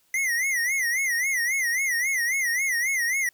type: tone with vibrato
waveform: square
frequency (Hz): 2012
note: B6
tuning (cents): +32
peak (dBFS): -23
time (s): 0.14-3.29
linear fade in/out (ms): 2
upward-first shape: sine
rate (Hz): 3.7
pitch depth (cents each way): 150
effects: white hiss -65 dBFS RMS until 3.33 s